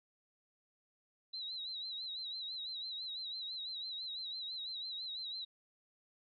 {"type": "tone with vibrato", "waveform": "sine", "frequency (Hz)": 3951, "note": "B7", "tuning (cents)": 0, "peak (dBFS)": -40, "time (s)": [1.33, 5.45], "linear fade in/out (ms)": 10, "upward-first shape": "sine", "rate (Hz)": 6, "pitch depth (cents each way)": 81, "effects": []}